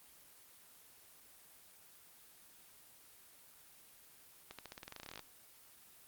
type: accelerating click train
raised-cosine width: 0.2 ms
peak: -29 dBFS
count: 18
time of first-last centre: 4.51-5.193 s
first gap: 77 ms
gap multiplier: 0.91
effects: white hiss -61 dBFS RMS until 6.07 s + Opus 24 kbps